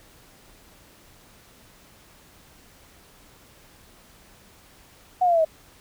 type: linear sweep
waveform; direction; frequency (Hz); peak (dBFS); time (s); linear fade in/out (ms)
sine; down; 743 to 622.3; -16; 5.21-5.45; 10
effects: pink hiss -53 dBFS RMS until 5.8 s